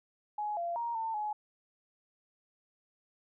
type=tone with pitch steps; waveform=sine; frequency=839 / 687 / 938 / 897 / 844 Hz; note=G#5 / F5 / A#5 / A5 / G#5; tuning=+17 / -29 / +11 / +33 / +28 cents; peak=-32 dBFS; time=0.38-1.33 s; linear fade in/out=5 ms; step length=190 ms; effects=none

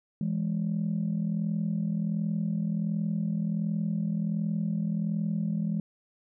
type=tone pair together; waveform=sine; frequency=166.34 / 207.7 Hz; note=E3 / G#3; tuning=+16 / 0 cents; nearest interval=major third; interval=384 cents; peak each=-28 dBFS; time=0.21-5.8 s; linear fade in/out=2 ms; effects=tanh soft clip ceiling -21 dBFS

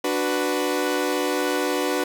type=chord; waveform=sawtooth; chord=B minor; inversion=first; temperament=equal; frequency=293.7 / 370 / 493.9 Hz; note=D4 / F#4 / B4; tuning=0 / 0 / 0 cents; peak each=-22 dBFS; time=0.04-2.04 s; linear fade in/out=5 ms; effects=none

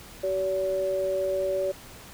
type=tone pair together; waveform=sine; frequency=380.2 / 569.7 Hz; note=F#4 / C#5; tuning=+47 / +47 cents; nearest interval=perfect fifth; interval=700 cents; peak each=-30 / -25 dBFS; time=0.23-1.72 s; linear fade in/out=10 ms; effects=pink hiss -46 dBFS RMS until 2.13 s

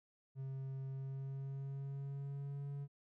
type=tone with pitch glide; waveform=triangle; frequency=134.2 to 141.28 Hz; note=C3 to C#3; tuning=+44 to +33 cents; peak=-39 dBFS; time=0.35-2.88 s; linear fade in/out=50 ms; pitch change=+89 cents; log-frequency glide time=0.89-2.69 s; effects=none

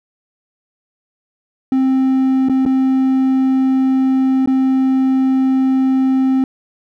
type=tone with dropouts; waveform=triangle; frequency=263.3 Hz; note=C4; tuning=11 cents sharp; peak=-9 dBFS; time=1.72-6.44 s; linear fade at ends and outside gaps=2 ms; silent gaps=2.487-2.496 / 2.653-2.661 / 4.46-4.474 s; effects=none

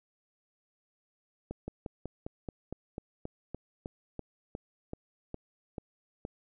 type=slowing click train; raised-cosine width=2 ms; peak=-24 dBFS; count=17; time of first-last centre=1.51-6.251 s; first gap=170 ms; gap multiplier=1.07; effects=none

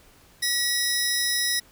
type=tone pair together; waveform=20% pulse; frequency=1929 / 5155 Hz; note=B6 / E8; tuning=-41 / -40 cents; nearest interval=octave + perfect fourth; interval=1701 cents; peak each=-20 dBFS; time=0.42-1.6 s; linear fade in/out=10 ms; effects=pink hiss -55 dBFS RMS until 1.71 s

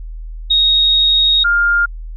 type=tone pair in turn; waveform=sine; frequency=3752 / 1405.4 Hz; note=A#7 / F6; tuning=+11 / +10 cents; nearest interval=octave + perfect fourth; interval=1701 cents; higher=first; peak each=-9 / -10 dBFS; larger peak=first; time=0.5-1.44 / 1.44-1.86 s; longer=first; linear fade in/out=10 ms; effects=added 40 Hz sine -25 dBFS peak until 2.16 s

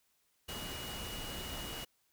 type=tone in noise; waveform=sine; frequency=2900 Hz; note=F#7; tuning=35 cents flat; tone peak=-46 dBFS; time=0.48-1.85 s; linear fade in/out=10 ms; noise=pink; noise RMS=-43 dBFS; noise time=0.48-1.85 s; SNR=-6 dB; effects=white hiss -75 dBFS RMS until 2.12 s

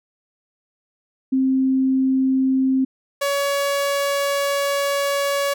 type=tone pair in turn; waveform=sine / sawtooth; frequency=263.6 / 563.1 Hz; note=C4 / C#5; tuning=+13 / +27 cents; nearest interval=octave + minor second; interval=1314 cents; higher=second; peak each=-15 / -15 dBFS; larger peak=neither; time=1.32-2.85 / 3.21-5.54 s; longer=second; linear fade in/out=10 ms; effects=none

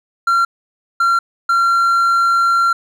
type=tone bursts at uneven times; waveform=triangle; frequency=1372 Hz; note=F6; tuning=31 cents flat; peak=-9 dBFS; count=3; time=0.27-0.45 / 1-1.19 / 1.49-2.73 s; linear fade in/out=5 ms; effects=none

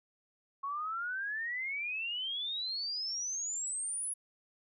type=exponential sweep; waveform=sine; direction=up; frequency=1091 to 10548 Hz; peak=-34 dBFS; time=0.63-4.14 s; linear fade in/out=10 ms; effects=none

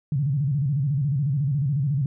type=tone with vibrato; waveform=sine; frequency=140 Hz; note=C#3; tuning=18 cents sharp; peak=-20 dBFS; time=0.12-2.06 s; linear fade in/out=2 ms; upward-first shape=square; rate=14 Hz; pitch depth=130 cents each way; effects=none

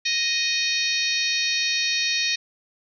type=harmonic tone; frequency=622.3 Hz; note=D#5; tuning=in tune; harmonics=3 / 4 / 5 / 6 / 7 / 8 / 9 / 10; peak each=-30 / -26 / -35 / -27 / -27 / -38 / -29 / -40 dBFS; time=0.05-2.36 s; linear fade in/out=10 ms; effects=none

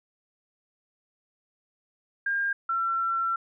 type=tone pair in turn; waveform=sine; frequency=1608 / 1352.2 Hz; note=G6 / E6; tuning=+44 / +44 cents; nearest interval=minor third; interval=300 cents; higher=first; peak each=-24 / -24 dBFS; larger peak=neither; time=2.26-2.53 / 2.69-3.36 s; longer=second; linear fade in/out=5 ms; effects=none

